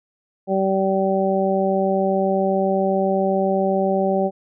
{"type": "harmonic tone", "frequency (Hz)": 192.5, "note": "G3", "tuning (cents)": -31, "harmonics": [1, 2, 3, 4], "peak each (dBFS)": [-22, -22, -21, -24], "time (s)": [0.47, 4.31], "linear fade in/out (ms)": 50, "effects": []}